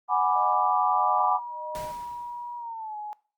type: chord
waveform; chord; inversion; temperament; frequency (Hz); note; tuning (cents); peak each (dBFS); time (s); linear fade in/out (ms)
sine; G# half-diminished seventh; third; equal; 740 / 830.6 / 987.8 / 1174.7; F#5 / G#5 / B5 / D6; 0 / 0 / 0 / 0; -26; 0.08-1.4; 50
type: tone with tremolo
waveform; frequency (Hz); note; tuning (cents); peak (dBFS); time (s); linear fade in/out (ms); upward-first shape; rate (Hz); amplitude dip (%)
sine; 615; D#5; -20; -34; 0.35-1.92; 10; sine; 1.6; 100
type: tone with pitch glide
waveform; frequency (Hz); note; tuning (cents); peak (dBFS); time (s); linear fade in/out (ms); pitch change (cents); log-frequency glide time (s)
sine; 961 to 841.4; B5 to G#5; -48 to +22; -33; 1.19-3.13; 0; -230; 2.57-2.97
type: noise with exponential decay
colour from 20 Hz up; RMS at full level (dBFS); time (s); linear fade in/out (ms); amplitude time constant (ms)
pink; -39; 1.75-2.63; 0; 190
effects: noise-tail reverb RT60 0.4 s tail -21 dB re dry + Opus 32 kbps